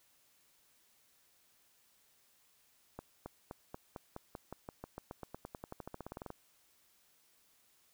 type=accelerating click train; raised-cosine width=1 ms; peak=-29 dBFS; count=28; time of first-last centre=2.99-6.304 s; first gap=270 ms; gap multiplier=0.93; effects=white hiss -70 dBFS RMS until 7.93 s